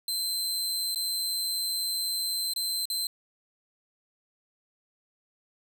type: tone with dropouts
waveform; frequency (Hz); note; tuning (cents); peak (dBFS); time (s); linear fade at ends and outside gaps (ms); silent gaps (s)
sawtooth; 4096; C8; -38; -25; 0.08-3.07; 2; 0.947-0.958 / 2.536-2.561 / 2.855-2.9
effects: none